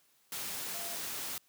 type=tone in noise; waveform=sine; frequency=685 Hz; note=F5; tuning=34 cents flat; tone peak=-47 dBFS; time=0.74-0.95 s; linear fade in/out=2 ms; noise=white; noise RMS=-39 dBFS; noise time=0.32-1.38 s; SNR=-11 dB; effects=white hiss -69 dBFS RMS until 1.48 s + high-pass 100 Hz 12 dB/octave